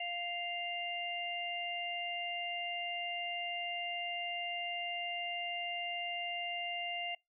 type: harmonic tone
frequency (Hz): 698.5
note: F5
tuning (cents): 0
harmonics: 1 / 3 / 4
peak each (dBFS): -41 / -42 / -39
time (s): 0-7.15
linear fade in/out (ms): 5
effects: noise-tail reverb RT60 0.2 s tail -26 dB re dry